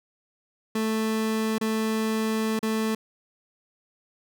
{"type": "tone with dropouts", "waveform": "30% pulse", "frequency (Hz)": 220, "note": "A3", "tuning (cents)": 0, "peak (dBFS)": -21, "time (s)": [0.75, 2.95], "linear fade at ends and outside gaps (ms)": 5, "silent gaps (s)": [[1.583, 1.611], [2.592, 2.628]], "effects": []}